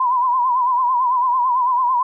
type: tone with vibrato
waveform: sine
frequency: 999 Hz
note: B5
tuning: 20 cents sharp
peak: -14 dBFS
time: 0-2.03 s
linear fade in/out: 5 ms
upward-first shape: triangle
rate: 9 Hz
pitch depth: 100 cents each way
effects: none